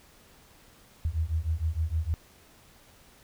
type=beating tone pair; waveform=sine; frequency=77.1 / 83.6 Hz; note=D#2 / E2; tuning=-15 / +25 cents; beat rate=6.5 Hz; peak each=-29 dBFS; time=1.05-2.14 s; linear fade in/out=0 ms; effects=pink hiss -57 dBFS RMS until 3.23 s